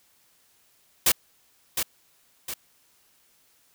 white noise with echo, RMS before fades -19 dBFS, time 1.06-1.12 s, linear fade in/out 5 ms, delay 710 ms, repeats 2, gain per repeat -7 dB, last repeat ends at 2.54 s, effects white hiss -63 dBFS RMS until 3.74 s

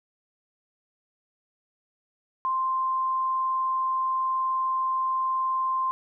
sine tone, 1046.5 Hz, C6, in tune, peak -23 dBFS, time 2.45-5.91 s, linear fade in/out 0 ms, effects none

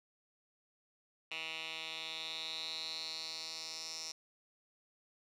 10% pulse tone with band-pass filter sweep, 160.6 Hz, E3, 45 cents flat, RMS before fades -43 dBFS, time 1.31-4.12 s, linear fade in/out 5 ms, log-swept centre 2900 to 5400 Hz, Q 5.6, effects none

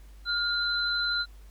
sine tone pair together, 1413 / 4044 Hz, F6 / B7, +20 / +40 cents, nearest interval octave + tritone, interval 1820 cents, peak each -28 dBFS, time 0.25-1.26 s, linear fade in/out 50 ms, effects added 50 Hz sine -46 dBFS peak until 1.5 s + pink hiss -61 dBFS RMS until 1.5 s

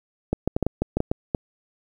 clicks, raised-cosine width 2 ms, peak -8 dBFS, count 10, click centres 0.33 / 0.476 / 0.565 / 0.627 / 0.666 / 0.82 / 0.97 / 1.004 / 1.115 / 1.348 s, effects 8-bit

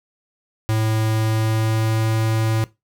square tone with pitch glide, 110 to 111.09 Hz, A2 to A2, 0 to +17 cents, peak -18 dBFS, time 0.69-2.64 s, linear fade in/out 0 ms, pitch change +17 cents, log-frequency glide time 1.04-2.14 s, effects noise-tail reverb RT60 0.2 s tail -18 dB re dry

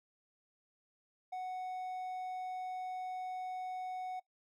triangle tone, 740 Hz, F#5, in tune, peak -36 dBFS, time 1.32-4.2 s, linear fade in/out 10 ms, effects noise-tail reverb RT60 0.1 s tail -20 dB re dry

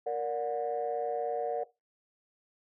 sine chord, Bb augmented, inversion none, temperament just, 466.2 / 582.7 / 728.4 Hz, Bb4 / D5 / F#5, 0 / -14 / -27 cents, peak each -32 / -34 / -33 dBFS, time 0.06-1.64 s, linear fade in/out 10 ms, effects noise-tail reverb RT60 0.2 s tail -17 dB re dry + tanh soft clip ceiling -23 dBFS

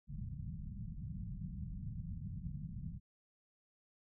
white low-pass noise, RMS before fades -44 dBFS, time 0.07-3 s, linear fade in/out 50 ms, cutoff 190 Hz, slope 48 dB/octave, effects none

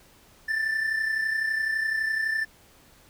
triangle tone pair together, 1767 / 1798.9 Hz, A6 / A6, +7 / +38 cents, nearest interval unison, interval 31 cents, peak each -23 / -31 dBFS, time 0.48-2.45 s, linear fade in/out 10 ms, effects pink hiss -56 dBFS RMS until 3.09 s

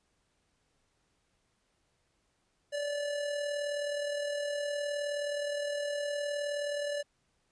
square tone with amplitude modulation, 580 Hz, D5, 22 cents flat, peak -31 dBFS, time 2.72-7.03 s, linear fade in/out 20 ms, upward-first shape sine, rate 39.3 Hz, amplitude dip 40%, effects pink hiss -75 dBFS RMS until 7.51 s + resampled to 22050 Hz

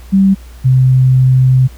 sine tone pair in turn, 194 / 129.48 Hz, G3 / C3, -18 / -18 cents, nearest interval perfect fifth, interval 700 cents, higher first, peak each -5 dBFS, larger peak neither, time 0.12-0.35 / 0.64-1.68 s, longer second, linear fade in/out 20 ms, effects added 60 Hz sine -31 dBFS peak until 1.77 s + pink hiss -43 dBFS RMS until 1.77 s

